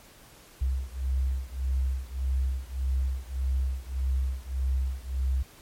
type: beating tone pair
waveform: sine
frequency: 64.8 / 66.5 Hz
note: C2 / C2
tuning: -16 / +29 cents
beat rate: 1.7 Hz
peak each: -28 / -29 dBFS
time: 0.61-5.43 s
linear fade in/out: 10 ms
effects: pink hiss -53 dBFS RMS until 5.61 s + MP3 64 kbps